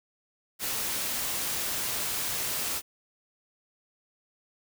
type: noise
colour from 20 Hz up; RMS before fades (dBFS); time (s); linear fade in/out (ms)
white; -31; 0.59-2.82; 50
effects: none